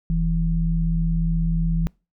sine tone pair together, 41.74 / 164.81 Hz, E1 / E3, +22 / 0 cents, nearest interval 2 octaves, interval 2378 cents, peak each -21 dBFS, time 0.1-1.87 s, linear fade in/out 0 ms, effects noise-tail reverb RT60 0.3 s tail -26 dB re dry

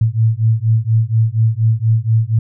sine beating tone pair, 110 / 114.2 Hz, A2 / A#2, 0 / -35 cents, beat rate 4.2 Hz, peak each -14 dBFS, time 0.01-2.39 s, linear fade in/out 5 ms, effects none

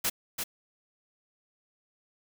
white noise with echo, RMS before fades -28 dBFS, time 0.04-0.1 s, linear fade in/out 10 ms, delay 340 ms, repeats 1, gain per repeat -5 dB, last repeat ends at 0.44 s, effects none

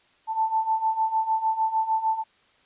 sine beating tone pair, 880 / 886.6 Hz, A5 / A5, 0 / +13 cents, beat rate 6.6 Hz, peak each -27 / -23 dBFS, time 0.27-2.24 s, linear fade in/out 50 ms, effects white hiss -61 dBFS RMS until 2.65 s + resampled to 8000 Hz

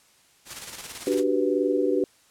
white noise with tremolo, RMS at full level -35 dBFS, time 0.45-1.24 s, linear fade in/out 50 ms, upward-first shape square, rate 18 Hz, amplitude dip 45%
sine chord, G major seventh, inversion second, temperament equal, 293.7 / 370 / 392 / 493.9 Hz, D4 / F#4 / G4 / B4, 0 / 0 / 0 / 0 cents, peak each -26 dBFS, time 1.07-2.04 s, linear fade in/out 2 ms
effects white hiss -59 dBFS RMS until 2.3 s + low-pass 10000 Hz 12 dB/octave

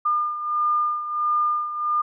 sine beating tone pair, 1207 / 1208.5 Hz, D6 / D6, +47 / +49 cents, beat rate 1.5 Hz, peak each -21 / -27 dBFS, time 0.05-2.02 s, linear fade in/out 10 ms, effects none

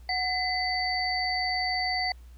sine tone cluster, 738 / 2020 / 4573 Hz, F#5 / B6 / D8, -5 / +39 / -47 cents, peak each -30 dBFS, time 0.09-2.12 s, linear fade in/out 2 ms, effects added 60 Hz sine -45 dBFS peak until 2.37 s + pink hiss -63 dBFS RMS until 2.37 s

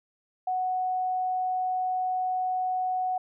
sine tone, 740 Hz, F#5, in tune, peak -25 dBFS, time 0.47-3.18 s, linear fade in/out 5 ms, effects none

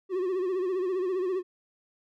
triangle tone with vibrato, 370 Hz, F#4, in tune, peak -24 dBFS, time 0.09-1.43 s, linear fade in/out 50 ms, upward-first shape sine, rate 15 Hz, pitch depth 78 cents each way, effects none

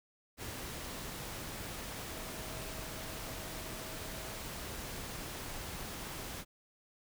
sine tone in noise, 640 Hz, D#5, 49 cents sharp, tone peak -53 dBFS, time 2.06-4.45 s, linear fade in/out 50 ms, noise pink, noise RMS -43 dBFS, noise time 0.37-6.45 s, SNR -13 dB, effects none

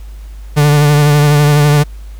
45% pulse tone with vibrato, 147.1 Hz, D3, 3 cents sharp, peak -6 dBFS, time 0.56-1.84 s, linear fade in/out 20 ms, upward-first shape triangle, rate 12 Hz, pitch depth 36 cents each way, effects added 51 Hz sine -26 dBFS peak until 2.19 s + pink hiss -46 dBFS RMS until 2.19 s

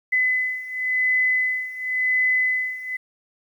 sine beating tone pair, 2015 / 2015.93 Hz, B6 / B6, +34 / +35 cents, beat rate 0.93 Hz, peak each -24 / -21 dBFS, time 0.12-2.97 s, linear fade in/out 10 ms, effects 9-bit

